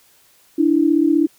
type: tone pair together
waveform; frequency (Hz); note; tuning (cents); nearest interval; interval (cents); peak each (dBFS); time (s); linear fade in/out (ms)
sine; 293.5 / 329.4; D4 / E4; -1 / -1; major second; 200; -15; 0.58-1.27; 10
effects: white hiss -54 dBFS RMS until 1.38 s